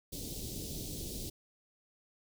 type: band-stop noise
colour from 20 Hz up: pink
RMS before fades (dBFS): -41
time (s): 0.12-1.3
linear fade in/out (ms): 10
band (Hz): 470 to 3800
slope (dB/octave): 24
effects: none